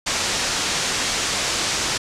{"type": "low-pass noise", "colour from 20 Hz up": "white", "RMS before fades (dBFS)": -23, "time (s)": [0.06, 1.98], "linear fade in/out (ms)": 10, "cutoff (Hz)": 7300, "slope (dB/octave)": 24, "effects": ["low-pass 12000 Hz 12 dB/octave"]}